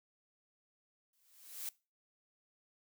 blue noise with exponential growth, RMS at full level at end -39 dBFS, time 1.13-1.69 s, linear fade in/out 2 ms, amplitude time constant 120 ms, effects noise-tail reverb RT60 0.3 s tail -22 dB re dry

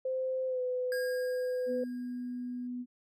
sine tone with pitch glide, 519 to 502.8 Hz, C5 to B4, -14 to +31 cents, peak -30 dBFS, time 0.05-1.84 s, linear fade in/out 5 ms, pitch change -55 cents, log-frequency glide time 0.47-0.61 s
square tone with exponential decay, 1629 Hz, G#6, 34 cents flat, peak -36 dBFS, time 0.92-2.67 s, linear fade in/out 1 ms, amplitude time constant 380 ms
sine tone, 246.9 Hz, B3, in tune, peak -35 dBFS, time 1.66-2.86 s, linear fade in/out 50 ms
effects none

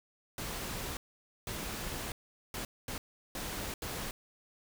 pink noise bursts at uneven times, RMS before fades -39 dBFS, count 6, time 0.38-0.97 / 1.47-2.12 / 2.54-2.65 / 2.88-2.98 / 3.35-3.74 / 3.82-4.11 s, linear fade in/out 2 ms, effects none

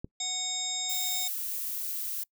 click, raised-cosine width 3 ms, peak -24 dBFS, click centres 0.045 s
harmonic tone, 740 Hz, F#5, in tune, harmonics 1 / 3 / 5 / 7 / 9 / 10, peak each -44 / -44 / -33 / -40 / -45 / -33 dBFS, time 0.2-1.28 s, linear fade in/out 5 ms
violet noise, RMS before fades -34 dBFS, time 0.89-2.24 s, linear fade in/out 10 ms
effects noise-tail reverb RT60 0.1 s tail -25 dB re dry

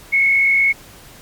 sine tone with frequency modulation, 2194 Hz, C#7, 18 cents flat, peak -11 dBFS, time 0.12-0.73 s, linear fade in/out 20 ms, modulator 47.9 Hz, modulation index 0.71, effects pink hiss -42 dBFS RMS until 1.21 s + MP3 96 kbps

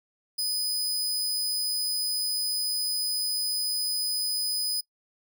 sawtooth tone, 4997 Hz, D#8, 7 cents sharp, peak -23 dBFS, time 0.38-4.81 s, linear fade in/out 10 ms, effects noise-tail reverb RT60 0.1 s tail -22 dB re dry

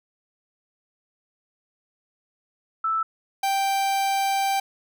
sine / 45% pulse tone pair in turn, 1318.5 / 784 Hz, E6 / G5, 0 / 0 cents, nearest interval major sixth, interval 900 cents, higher first, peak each -21 dBFS, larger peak neither, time 2.84-3.03 / 3.43-4.6 s, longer second, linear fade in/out 5 ms, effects none

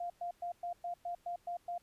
sine tone bursts, 698.5 Hz, F5, in tune, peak -36 dBFS, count 9, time 0-1.78 s, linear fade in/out 5 ms, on 100 ms, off 110 ms, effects pink hiss -70 dBFS RMS until 1.82 s + resampled to 32000 Hz

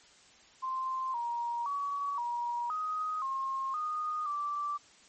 sine tone with pitch steps, 1045 / 945 / 1132 / 954 / 1253 / 1071 / 1233 / 1168 Hz, C6 / A#5 / C#6 / A#5 / D#6 / C6 / D#6 / D6, -2 / +23 / +36 / +40 / +12 / +40 / -16 / -10 cents, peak -31 dBFS, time 0.62-4.78 s, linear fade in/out 20 ms, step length 520 ms, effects white hiss -59 dBFS RMS until 5.08 s + MP3 32 kbps

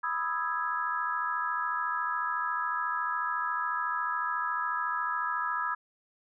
sine chord, E major seventh, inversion second, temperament equal, 987.8 / 1244.5 / 1318.5 / 1661.2 Hz, B5 / D#6 / E6 / G#6, 0 / 0 / 0 / 0 cents, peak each -34 dBFS, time 0.03-5.75 s, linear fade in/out 10 ms, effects none

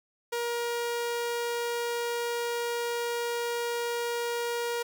sawtooth tone, 473.8 Hz, A#4, 28 cents sharp, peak -25 dBFS, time 0.32-4.83 s, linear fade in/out 10 ms, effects none

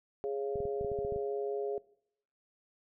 harmonic tone, 138.1 Hz, C#3, 6 cents flat, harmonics 3 / 4 / 5, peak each -33 / -41 / -43 dBFS, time 0.24-1.78 s, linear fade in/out 0 ms
clicks, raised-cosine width 5 ms, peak -31 dBFS, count 10, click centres 0.557 / 0.604 / 0.654 / 0.811 / 0.847 / 0.917 / 0.989 / 1.049 / 1.123 / 1.161 s
effects noise-tail reverb RT60 0.7 s tail -21 dB re dry

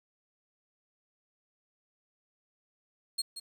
30% pulse tone with echo, 4257 Hz, C8, 29 cents sharp, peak -26 dBFS, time 3.18-3.22 s, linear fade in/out 10 ms, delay 180 ms, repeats 1, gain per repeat -10 dB, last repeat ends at 3.4 s, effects 10-bit

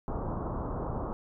pink low-pass noise, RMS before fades -34 dBFS, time 0.08-1.13 s, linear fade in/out 0 ms, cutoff 1200 Hz, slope 48 dB/octave, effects none

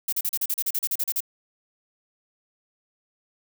violet noise bursts, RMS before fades -25 dBFS, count 14, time 0.08-1.205 s, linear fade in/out 5 ms, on 46 ms, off 37 ms, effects none

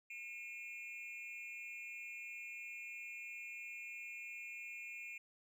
triangle tone with amplitude modulation, 2420 Hz, D#7, 49 cents flat, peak -40 dBFS, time 0.1-5.18 s, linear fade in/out 5 ms, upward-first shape sine, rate 243 Hz, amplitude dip 100%, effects none

